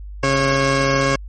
15% pulse tone pair together, 136.6 / 546.4 Hz, C#3 / C#5, -25 / -25 cents, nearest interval 2 octaves, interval 2400 cents, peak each -12 dBFS, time 0.23-1.16 s, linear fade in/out 5 ms, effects added 50 Hz sine -30 dBFS peak until 1.28 s + MP3 32 kbps

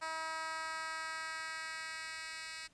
10% pulse tone with high-pass filter sweep, 320.2 Hz, D#4, 50 cents sharp, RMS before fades -42 dBFS, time 0.01-2.68 s, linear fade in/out 20 ms, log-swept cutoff 900 to 2600 Hz, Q 1.3, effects pink hiss -69 dBFS RMS until 2.73 s + resampled to 22050 Hz

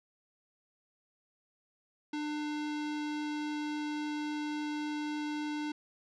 square tone with low-pass filter, 299.4 Hz, D4, 33 cents sharp, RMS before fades -36 dBFS, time 2.13-5.72 s, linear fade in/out 5 ms, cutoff 4600 Hz, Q 1.1, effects none

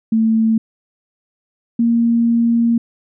sine tone pair in turn, 222.9 / 233 Hz, A3 / A#3, +23 / -1 cents, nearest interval minor second, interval 76 cents, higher second, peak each -11 dBFS, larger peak neither, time 0.12-0.58 / 1.79-2.78 s, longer second, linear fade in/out 5 ms, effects none

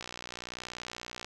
click train, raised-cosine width 0.2 ms, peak -22 dBFS, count 76, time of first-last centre 0.01-1.246 s, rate 60.7 Hz, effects none

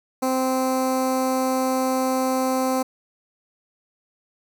15% pulse tone with notch filter, 260 Hz, C4, 11 cents flat, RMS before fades -22 dBFS, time 0.22-2.83 s, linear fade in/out 10 ms, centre 3000 Hz, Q 0.79, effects none

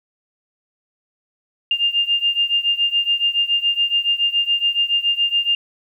sine beating tone pair, 2803 / 2810.1 Hz, F7 / F7, +6 / +10 cents, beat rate 7.1 Hz, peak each -18 / -20 dBFS, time 1.71-5.55 s, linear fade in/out 2 ms, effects 9-bit

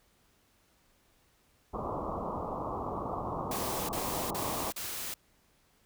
white low-pass noise, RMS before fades -36 dBFS, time 1.73-4.71 s, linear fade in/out 10 ms, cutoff 1200 Hz, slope 96 dB/octave
white noise bursts, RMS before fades -38 dBFS, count 4, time 3.51-5.141 s, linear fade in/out 5 ms, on 380 ms, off 37 ms
effects pink hiss -68 dBFS RMS until 5.85 s

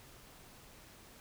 silence, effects pink hiss -57 dBFS RMS until 1.2 s

